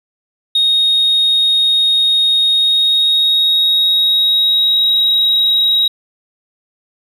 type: tone with pitch glide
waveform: triangle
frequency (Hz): 3729 to 3818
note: A#7 to A#7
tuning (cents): 0 to +41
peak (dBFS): -7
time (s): 0.55-5.88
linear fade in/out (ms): 5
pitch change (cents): +41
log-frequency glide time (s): 2.49-4.91
effects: tanh soft clip ceiling -6 dBFS